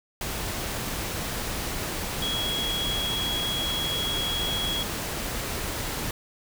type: tone in noise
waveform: sine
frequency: 3322 Hz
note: G#7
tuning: in tune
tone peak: -27 dBFS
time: 2.22-4.83 s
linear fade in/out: 2 ms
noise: pink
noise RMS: -31 dBFS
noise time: 0.21-6.11 s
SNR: +1 dB
effects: none